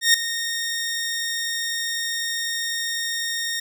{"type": "tone with ADSR envelope", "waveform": "15% pulse", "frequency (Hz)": 1848, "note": "A#6", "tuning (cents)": -16, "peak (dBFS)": -5, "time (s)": [0.01, 3.6], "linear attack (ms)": 130, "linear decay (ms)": 4, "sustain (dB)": -13, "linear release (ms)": 6, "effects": []}